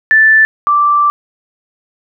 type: tone pair in turn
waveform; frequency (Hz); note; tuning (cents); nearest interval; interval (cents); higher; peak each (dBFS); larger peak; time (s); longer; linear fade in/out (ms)
sine; 1760 / 1171.6; A6 / D6; 0 / -5; perfect fifth; 705; first; -4 / -7; first; 0.11-0.45 / 0.67-1.1; second; 0
effects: none